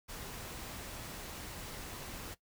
pink noise, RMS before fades -45 dBFS, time 0.08-2.35 s, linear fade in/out 20 ms, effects noise-tail reverb RT60 0.1 s tail -17 dB re dry

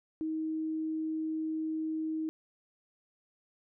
sine tone, 316 Hz, D#4, 27 cents sharp, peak -31 dBFS, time 0.21-2.29 s, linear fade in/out 0 ms, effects none

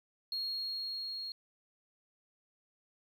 sine tone with level ramp, 4282 Hz, C8, 39 cents sharp, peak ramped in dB -32 to -38 dBFS, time 0.32-1.32 s, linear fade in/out 2 ms, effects tanh soft clip ceiling -31 dBFS + 11-bit

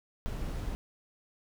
brown noise, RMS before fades -35 dBFS, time 0.26-0.75 s, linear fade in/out 0 ms, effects none

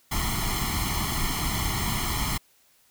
pink noise with comb filter, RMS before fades -27 dBFS, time 0.11-2.38 s, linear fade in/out 10 ms, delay 0.95 ms, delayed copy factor +1, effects white hiss -62 dBFS RMS until 2.9 s

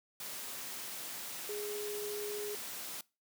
sine tone in noise, 415.3 Hz, G#4, in tune, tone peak -38 dBFS, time 1.49-2.55 s, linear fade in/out 2 ms, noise white, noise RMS -43 dBFS, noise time 0.2-3.01 s, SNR +2 dB, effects noise-tail reverb RT60 0.3 s tail -23 dB re dry + high-pass 150 Hz 12 dB/octave

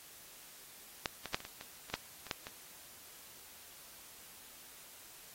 clicks, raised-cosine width 0.2 ms, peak -14 / -23 / -14 / -30 / -27 / -28 / -28 / -16 / -29 / -15 / -26 dBFS, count 11, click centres 1.058 / 1.257 / 1.345 / 1.404 / 1.451 / 1.611 / 1.9 / 1.94 / 2.267 / 2.312 / 2.469 s, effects white hiss -55 dBFS RMS until 5.34 s + AAC 48 kbps

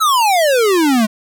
square exponential sweep, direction down, 1343 to 207.7 Hz, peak -11 dBFS, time 0-1.07 s, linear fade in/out 20 ms, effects none

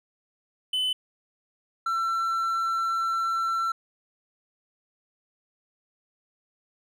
triangle tone pair in turn, 3021 / 1345.7 Hz, F#7 / E6, +35 / +35 cents, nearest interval octave + major second, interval 1400 cents, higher first, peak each -22 dBFS, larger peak neither, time 0.73-0.93 / 1.86-3.72 s, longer second, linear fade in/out 5 ms, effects none

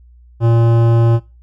sine tone with hard clipping, 116 Hz, A#2, 8 cents flat, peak -11 dBFS, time 0.4-1.2 s, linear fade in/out 50 ms, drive 15 dB, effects noise-tail reverb RT60 0.3 s tail -21 dB re dry + added 60 Hz sine -41 dBFS peak until 1.42 s

